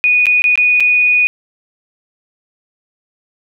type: tone with dropouts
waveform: sine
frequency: 2471 Hz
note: D#7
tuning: 13 cents flat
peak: -8 dBFS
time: 0.04-1.27 s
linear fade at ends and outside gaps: 0 ms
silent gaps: 0.257-0.267 / 0.42-0.441 / 0.556-0.576 / 0.8-0.805 s
effects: none